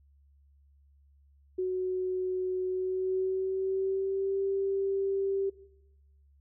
sine tone with pitch glide, 370 to 391.1 Hz, F#4 to G4, 0 to -4 cents, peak -27 dBFS, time 1.58-5.5 s, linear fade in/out 10 ms, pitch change +96 cents, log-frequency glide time 2.67-4.4 s, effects noise-tail reverb RT60 0.9 s tail -18 dB re dry + added 70 Hz sine -59 dBFS peak until 6.4 s

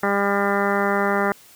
harmonic tone, 200.3 Hz, G3, 38 cents sharp, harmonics 1 / 2 / 3 / 4 / 5 / 6 / 7 / 8 / 9 / 10, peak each -25 / -24 / -26 / -26 / -30 / -27 / -27 / -34 / -29 / -33 dBFS, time 0.03-1.32 s, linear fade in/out 2 ms, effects white hiss -49 dBFS RMS until 1.55 s + high-pass 60 Hz 12 dB/octave

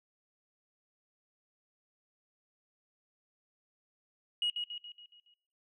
sine tone with echo, 2895 Hz, F#7, 38 cents flat, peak -27 dBFS, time 4.42-4.5 s, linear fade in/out 2 ms, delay 140 ms, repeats 6, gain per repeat -6 dB, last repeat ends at 5.34 s, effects noise-tail reverb RT60 0.7 s tail -22 dB re dry + tanh soft clip ceiling -25 dBFS

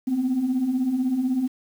sine beating tone pair, 243 / 259 Hz, B3 / C4, -28 / -17 cents, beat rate 16 Hz, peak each -27 / -20 dBFS, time 0.07-1.48 s, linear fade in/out 10 ms, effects tanh soft clip ceiling -16 dBFS + 8-bit

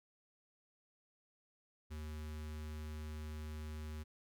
square tone with notch filter, 76.7 Hz, D#2, 24 cents flat, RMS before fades -45 dBFS, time 1.9-4.04 s, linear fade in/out 20 ms, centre 650 Hz, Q 1.5, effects none

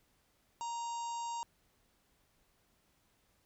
harmonic tone, 936 Hz, A#5, 7 cents sharp, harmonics 1 / 3 / 4 / 5 / 6 / 7 / 8, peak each -37 / -53 / -57 / -57 / -58 / -53 / -51 dBFS, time 0.61-1.43 s, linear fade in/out 0 ms, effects pink hiss -73 dBFS RMS until 3.45 s

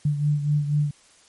sine beating tone pair, 146.83 / 150.93 Hz, D3 / D3, 0 / +48 cents, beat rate 4.1 Hz, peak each -20 / -27 dBFS, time 0.05-0.91 s, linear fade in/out 5 ms, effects white hiss -55 dBFS RMS until 1.28 s + MP3 48 kbps

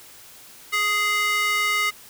square tone with high-pass filter, 416.4 Hz, G#4, 5 cents sharp, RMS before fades -22 dBFS, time 0.72-1.91 s, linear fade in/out 20 ms, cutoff 1700 Hz, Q 7.8, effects white hiss -46 dBFS RMS until 2.09 s

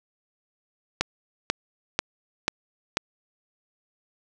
click train, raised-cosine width 0.2 ms, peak -4 dBFS, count 5, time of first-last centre 1.01-2.971 s, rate 2.04 Hz, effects none

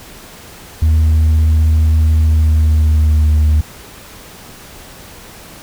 sine tone with pitch glide, 78.8 to 76.34 Hz, D#2 to D#2, +23 to -32 cents, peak -5 dBFS, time 0.82-3.61 s, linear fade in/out 5 ms, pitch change -55 cents, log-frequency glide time 2.24-3.34 s, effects tanh soft clip ceiling -7 dBFS + pink hiss -36 dBFS RMS until 5.62 s

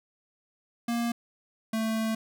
square tone pair in turn, 235.1 / 221.9 Hz, A#3 / A3, +15 / +15 cents, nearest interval minor second, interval 100 cents, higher first, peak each -27 / -27 dBFS, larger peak neither, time 0.88-1.12 / 1.73-2.15 s, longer second, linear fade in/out 5 ms, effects none

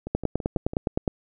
two click trains, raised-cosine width 2 ms, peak -19 / -9 dBFS, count 5 / 10, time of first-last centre 0.07-0.734 / 0.15-1.078 s, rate 6.02 / 9.7 Hz, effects none

